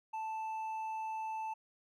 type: tone with hard clipping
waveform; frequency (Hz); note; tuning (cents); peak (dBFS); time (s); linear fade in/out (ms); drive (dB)
sine; 880; A5; 0; -38; 0.13-1.54; 10; 4
effects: none